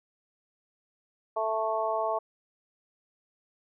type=harmonic tone; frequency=220.2 Hz; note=A3; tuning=2 cents sharp; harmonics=2 / 3 / 4 / 5; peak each=-35 / -29 / -32 / -33 dBFS; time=1.36-2.19 s; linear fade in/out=10 ms; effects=none